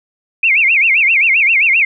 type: tone with vibrato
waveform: sine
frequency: 2400 Hz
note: D7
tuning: 37 cents sharp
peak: -8 dBFS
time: 0.43-1.85 s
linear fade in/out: 5 ms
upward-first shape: sine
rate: 7.6 Hz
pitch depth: 240 cents each way
effects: none